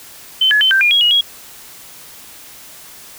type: tone with pitch steps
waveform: sine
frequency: 3071 / 1699 / 3076 / 1566 / 2420 / 3306 / 2893 / 3309 Hz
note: G7 / G#6 / G7 / G6 / D#7 / G#7 / F#7 / G#7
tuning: -36 / +39 / -33 / -2 / -49 / -9 / -40 / -7 cents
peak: -9 dBFS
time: 0.41-1.21 s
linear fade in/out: 5 ms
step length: 100 ms
effects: white hiss -38 dBFS RMS until 3.18 s